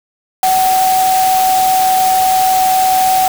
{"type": "tone in noise", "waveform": "sine", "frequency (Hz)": 752, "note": "F#5", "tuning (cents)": 28, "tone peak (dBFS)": -9, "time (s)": [0.43, 3.28], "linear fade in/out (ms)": 2, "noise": "white", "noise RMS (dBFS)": -20, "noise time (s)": [0.43, 3.28], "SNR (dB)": 8, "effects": []}